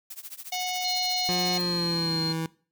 blue noise with tremolo, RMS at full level -37 dBFS, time 0.1-1.62 s, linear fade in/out 5 ms, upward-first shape triangle, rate 14 Hz, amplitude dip 100%
harmonic tone, 732 Hz, F#5, 19 cents flat, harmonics 1 / 3 / 4 / 5 / 6 / 7 / 8 / 9, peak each -31 / -36 / -37 / -38 / -39 / -39 / -40 / -41 dBFS, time 0.52-1.58 s, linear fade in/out 5 ms
sine tone, 4200 Hz, C8, 6 cents sharp, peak -27 dBFS, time 0.84-2.33 s, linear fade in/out 10 ms
25% pulse tone with pitch glide, 178.2 to 162.47 Hz, F3 to E3, +35 to -25 cents, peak -24 dBFS, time 1.29-2.46 s, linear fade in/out 0 ms, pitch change -160 cents, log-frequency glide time 1.58-2.21 s
effects noise-tail reverb RT60 0.4 s tail -21 dB re dry

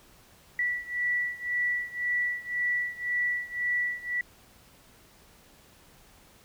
sine beating tone pair, 1954 / 1955.9 Hz, B6 / B6, -19 / -17 cents, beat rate 1.9 Hz, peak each -29 / -31 dBFS, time 0.59-4.21 s, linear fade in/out 2 ms, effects pink hiss -57 dBFS RMS until 6.44 s

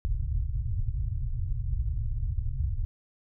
pink low-pass noise, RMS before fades -29 dBFS, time 0.05-2.85 s, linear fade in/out 0 ms, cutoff 130 Hz, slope 96 dB/octave, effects none

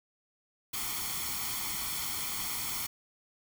white noise with comb filter, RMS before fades -35 dBFS, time 0.73-2.87 s, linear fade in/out 10 ms, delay 0.91 ms, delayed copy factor +0.7, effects none

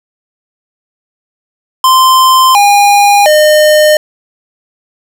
square tone with pitch steps, 1040 / 813 / 609 Hz, C6 / G#5 / D#5, -11 / -37 / -37 cents, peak -4 dBFS, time 1.84-3.97 s, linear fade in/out 2 ms, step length 710 ms, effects none

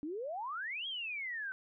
sine exponential two-way sweep, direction up then down, 282.8 to 3322 to 1504 Hz, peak -37 dBFS, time 0.03-1.52 s, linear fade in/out 0 ms, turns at 0.87 s, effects none

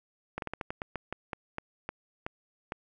slowing click train, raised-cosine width 0.5 ms, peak -19 dBFS, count 14, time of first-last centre 0.38-2.721 s, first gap 42 ms, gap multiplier 1.22, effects none

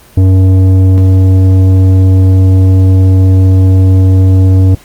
triangle tone with tanh clipping, 94.1 Hz, F#2, 30 cents sharp, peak -4 dBFS, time 0.17-4.75 s, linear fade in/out 5 ms, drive 15 dB, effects pink hiss -39 dBFS RMS until 4.84 s + Opus 24 kbps

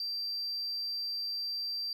sine tone, 4699 Hz, D8, in tune, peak -31 dBFS, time 0-1.93 s, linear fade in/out 2 ms, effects tanh soft clip ceiling -31 dBFS

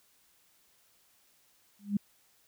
sine tone with exponential growth, 203.2 Hz, G#3, 38 cents flat, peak -22 dBFS, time 1.79-1.97 s, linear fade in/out 5 ms, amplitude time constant 39 ms, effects white hiss -67 dBFS RMS until 2.47 s

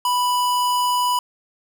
square tone, 987.8 Hz, B5, in tune, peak -18 dBFS, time 0.05-1.19 s, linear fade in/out 2 ms, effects none

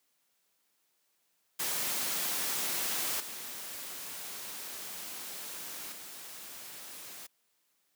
white noise with level steps, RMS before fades -33 / -42 / -46 dBFS, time 1.59-7.27 s, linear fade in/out 10 ms, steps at 3.2 / 5.92 s, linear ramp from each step 2 ms, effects white hiss -75 dBFS RMS until 7.95 s + high-pass 150 Hz 12 dB/octave

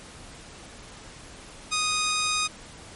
10% pulse tone, 1243 Hz, D#6, 2 cents flat, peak -15 dBFS, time 1.71-2.48 s, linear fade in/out 20 ms, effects pink hiss -45 dBFS RMS until 2.95 s + MP3 48 kbps

